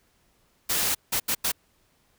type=noise bursts at uneven times; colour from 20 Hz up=white; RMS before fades=-25 dBFS; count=4; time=0.69-0.95 / 1.12-1.2 / 1.28-1.35 / 1.44-1.52 s; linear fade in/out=10 ms; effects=pink hiss -66 dBFS RMS until 2.18 s